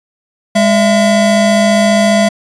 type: tone pair together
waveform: square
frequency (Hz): 204.5 / 668.3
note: G#3 / E5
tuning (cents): -26 / +24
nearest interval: octave + major sixth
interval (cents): 2050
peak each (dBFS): -11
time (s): 0.55-2.29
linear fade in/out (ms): 10
effects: resampled to 22050 Hz